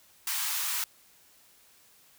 white high-pass noise, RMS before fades -31 dBFS, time 0.27-0.84 s, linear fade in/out 2 ms, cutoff 840 Hz, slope 48 dB/octave, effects white hiss -60 dBFS RMS until 2.18 s

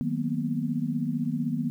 sine chord, B major seventh, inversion first, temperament equal with one note detuned, 155.56 / 185 / 233.1 / 248.8 Hz, D#3 / F#3 / A#3 / B3, 0 / 0 / 0 / +13 cents, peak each -31 / -35 / -30 / -30 dBFS, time 0.01-1.7 s, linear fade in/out 0 ms, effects 10-bit

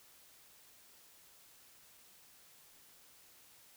silence, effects white hiss -62 dBFS RMS until 3.76 s

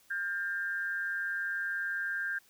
sine tone with amplitude modulation, 1600 Hz, G6, 35 cents sharp, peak -28 dBFS, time 0.1-2.39 s, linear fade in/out 10 ms, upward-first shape sine, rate 180 Hz, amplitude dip 70%, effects white hiss -64 dBFS RMS until 2.49 s

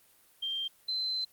sine tone pair in turn, 3171 / 4074 Hz, G7 / C8, +19 / -47 cents, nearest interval major third, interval 434 cents, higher second, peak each -31 / -29 dBFS, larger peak second, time 0.42-0.68 / 0.88-1.25 s, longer second, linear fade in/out 10 ms, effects white hiss -63 dBFS RMS until 1.32 s + Opus 32 kbps

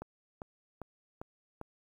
click train, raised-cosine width 1 ms, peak -27 dBFS, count 5, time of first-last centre 0.02-1.614 s, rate 2.51 Hz, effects 10-bit

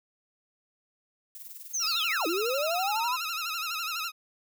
violet noise with tremolo, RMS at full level -41 dBFS, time 1.35-2.97 s, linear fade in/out 0 ms, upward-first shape triangle, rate 20 Hz, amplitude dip 75%
sine linear two-way sweep, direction down then up, 6550 to 310 to 1040 Hz, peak -27 dBFS, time 1.73-3.17 s, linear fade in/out 20 ms, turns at 2.27 s
15% pulse tone with vibrato, 1318.5 Hz, E6, in tune, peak -24 dBFS, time 1.79-4.12 s, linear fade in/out 50 ms, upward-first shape sine, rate 12 Hz, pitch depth 100 cents each way
effects none

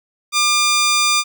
10% pulse tone, 1200 Hz, D6, 37 cents sharp, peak -5 dBFS, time 0.32-1.24 s, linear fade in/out 50 ms, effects none

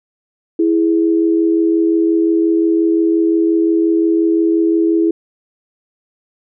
sine tone pair together, 329.6 / 415.3 Hz, E4 / G#4, 0 / 0 cents, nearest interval major third, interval 400 cents, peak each -11 / -18 dBFS, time 0.59-5.11 s, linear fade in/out 5 ms, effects none

